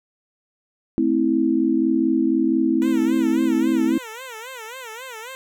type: chord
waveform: sine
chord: A minor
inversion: none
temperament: equal with one note detuned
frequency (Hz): 220 / 261.6 / 325.8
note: A3 / C4 / E4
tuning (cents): 0 / 0 / -20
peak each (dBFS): -24 / -20 / -19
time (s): 0.98-3.98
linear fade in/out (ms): 0
type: tone with vibrato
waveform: 10% pulse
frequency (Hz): 480.2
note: B4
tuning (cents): -49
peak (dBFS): -25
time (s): 2.82-5.35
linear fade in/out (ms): 0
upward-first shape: sine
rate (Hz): 3.7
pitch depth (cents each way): 170
effects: none